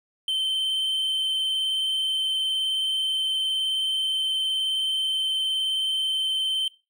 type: tone with vibrato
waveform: triangle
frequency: 3096 Hz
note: G7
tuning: 22 cents flat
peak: -21 dBFS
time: 0.28-6.68 s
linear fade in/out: 2 ms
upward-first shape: sine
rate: 19 Hz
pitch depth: 17 cents each way
effects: noise-tail reverb RT60 0.3 s tail -22 dB re dry